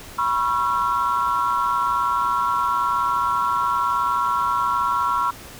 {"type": "tone cluster", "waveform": "sine", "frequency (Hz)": [975, 1094, 1354], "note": ["B5", "C#6", "E6"], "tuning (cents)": [-23, -23, 46], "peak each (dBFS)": -22, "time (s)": [0.18, 5.31], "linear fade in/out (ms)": 10, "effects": ["tanh soft clip ceiling -11 dBFS", "pink hiss -40 dBFS RMS until 5.59 s"]}